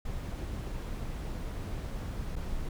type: noise with dropouts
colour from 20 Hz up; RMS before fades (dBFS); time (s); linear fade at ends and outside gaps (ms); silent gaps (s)
brown; -36; 0.05-2.69; 5; 2.357-2.362
effects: none